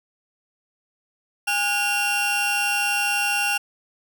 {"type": "tone cluster", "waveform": "40% pulse", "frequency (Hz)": [816, 1444, 2756], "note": ["G#5", "F#6", "F7"], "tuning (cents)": [-31, -43, -24], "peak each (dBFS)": [-26, -27, -21], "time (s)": [1.47, 3.58], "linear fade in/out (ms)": 10, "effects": []}